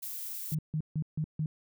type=noise; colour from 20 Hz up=violet; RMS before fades=-39 dBFS; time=0.02-0.55 s; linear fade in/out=10 ms
type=tone bursts; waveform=sine; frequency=154.8 Hz; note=D#3; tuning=9 cents flat; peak=-28 dBFS; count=5; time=0.52-1.46 s; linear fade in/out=2 ms; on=68 ms; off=150 ms
effects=none